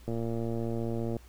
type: click train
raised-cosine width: 2 ms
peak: -21 dBFS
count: 126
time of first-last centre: 0.08-1.167 s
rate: 115 Hz
effects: added 60 Hz sine -50 dBFS peak until 1.28 s + pink hiss -59 dBFS RMS until 1.28 s